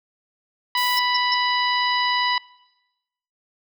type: harmonic tone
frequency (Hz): 987.8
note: B5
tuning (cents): 0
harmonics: 1 / 2 / 3 / 4 / 5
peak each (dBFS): -22 / -25 / -27 / -28 / -29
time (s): 0.75-2.38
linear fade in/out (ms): 2
type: noise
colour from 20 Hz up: blue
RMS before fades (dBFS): -32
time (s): 0.77-0.99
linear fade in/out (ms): 5
type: tone bursts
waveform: sine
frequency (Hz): 5274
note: E8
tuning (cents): 0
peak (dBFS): -20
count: 3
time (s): 0.97-1.342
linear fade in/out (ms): 2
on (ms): 24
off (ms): 150
effects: noise-tail reverb RT60 1.0 s tail -22 dB re dry